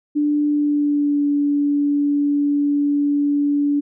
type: tone with pitch glide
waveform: sine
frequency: 294.9 to 288.3 Hz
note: D4 to D4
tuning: +7 to -32 cents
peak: -15 dBFS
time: 0.15-3.81 s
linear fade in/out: 20 ms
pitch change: -39 cents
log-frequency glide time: 0.46-1.26 s
effects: none